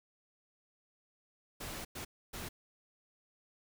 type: noise bursts at uneven times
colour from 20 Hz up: pink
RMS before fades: -43 dBFS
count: 3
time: 1.6-1.85 / 1.95-2.05 / 2.33-2.49 s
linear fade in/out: 10 ms
effects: none